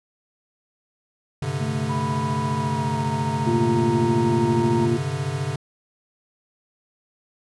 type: chord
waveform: square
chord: G suspended fourth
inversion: none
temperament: equal with one note detuned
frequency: 98 / 130.81 / 145.31 Hz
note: G2 / C3 / D3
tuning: 0 / 0 / -18 cents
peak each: -33 / -28 / -28 dBFS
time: 1.42-5.56 s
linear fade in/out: 5 ms
type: tone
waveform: triangle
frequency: 220 Hz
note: A3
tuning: in tune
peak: -26 dBFS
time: 1.6-4.87 s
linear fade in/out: 10 ms
type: tone with pitch glide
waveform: sine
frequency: 985 to 929.7 Hz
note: B5 to A#5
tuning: -5 to -5 cents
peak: -27 dBFS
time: 1.89-4.86 s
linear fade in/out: 10 ms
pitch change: -100 cents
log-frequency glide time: 2.56-3.03 s
type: harmonic tone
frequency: 116.3 Hz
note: A#2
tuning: 4 cents flat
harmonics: 1 / 2 / 3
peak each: -26 / -24 / -21 dBFS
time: 3.46-4.98 s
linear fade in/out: 20 ms
effects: resampled to 24000 Hz